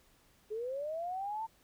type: linear sweep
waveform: sine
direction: up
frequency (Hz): 415.3 to 910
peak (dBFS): -35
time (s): 0.5-1.47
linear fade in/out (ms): 20
effects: pink hiss -67 dBFS RMS until 1.63 s